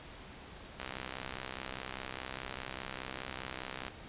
click train, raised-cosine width 0.3 ms, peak -23 dBFS, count 201, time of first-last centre 0.8-3.882 s, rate 64.9 Hz, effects pink hiss -50 dBFS RMS until 4.08 s + resampled to 8000 Hz

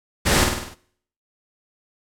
pink noise with echo, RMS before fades -18 dBFS, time 0.25-0.45 s, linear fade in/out 20 ms, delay 50 ms, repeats 6, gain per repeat -4 dB, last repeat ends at 0.75 s, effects noise-tail reverb RT60 0.6 s tail -19 dB re dry + low-pass 11000 Hz 12 dB/octave

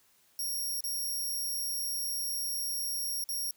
5% pulse tone with dropouts, 5588 Hz, F8, in tune, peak -26 dBFS, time 0.39-3.51 s, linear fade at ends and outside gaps 2 ms, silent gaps 0.807-0.839 / 3.241-3.289 s, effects white hiss -66 dBFS RMS until 3.56 s

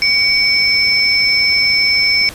sine tone pair together, 2256 / 5295 Hz, C#7 / E8, +30 / +7 cents, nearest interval octave + minor third, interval 1477 cents, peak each -13 dBFS, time 0.02-2.29 s, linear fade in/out 0 ms, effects pink hiss -33 dBFS RMS until 2.34 s + resampled to 32000 Hz

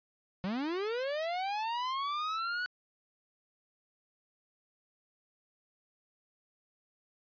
45% pulse linear sweep, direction up, 176.2 to 1489 Hz, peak -32 dBFS, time 0.44-2.66 s, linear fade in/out 0 ms, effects resampled to 11025 Hz

